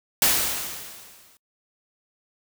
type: noise with exponential decay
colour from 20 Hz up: white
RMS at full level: -17 dBFS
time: 0.22-1.37 s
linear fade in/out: 1 ms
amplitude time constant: 250 ms
effects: noise-tail reverb RT60 0.1 s tail -26 dB re dry